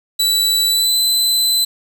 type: tone with pitch glide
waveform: sawtooth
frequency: 3951 to 4029 Hz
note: B7 to B7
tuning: 0 to +34 cents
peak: -10 dBFS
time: 0.19-1.65 s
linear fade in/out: 10 ms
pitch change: +34 cents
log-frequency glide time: 0.67-0.99 s
effects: 7-bit